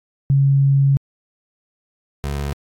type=tone pair in turn; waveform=sine / 25% pulse; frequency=138.1 / 70.99 Hz; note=C#3 / C#2; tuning=-6 / +42 cents; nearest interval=octave; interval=1152 cents; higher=first; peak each=-11 / -18 dBFS; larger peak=first; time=0.3-0.97 / 2.24-2.53 s; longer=first; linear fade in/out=0 ms; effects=AAC 48 kbps